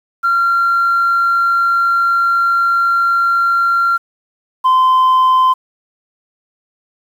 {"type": "tone pair in turn", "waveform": "sine", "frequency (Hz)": [1377, 1031.6], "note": ["F6", "C6"], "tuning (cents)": [-25, -25], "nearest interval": "perfect fourth", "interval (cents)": 500, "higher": "first", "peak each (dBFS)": [-9, -5], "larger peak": "second", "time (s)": [[0.23, 3.98], [4.64, 5.54]], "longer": "first", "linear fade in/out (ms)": 20, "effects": ["tanh soft clip ceiling -7 dBFS", "7-bit"]}